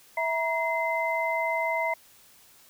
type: tone cluster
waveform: sine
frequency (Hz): 656 / 949 / 2065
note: E5 / A#5 / C7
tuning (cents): -9 / +31 / -23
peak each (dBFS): -29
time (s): 0.17-1.94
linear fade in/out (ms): 5
effects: white hiss -56 dBFS RMS until 2.69 s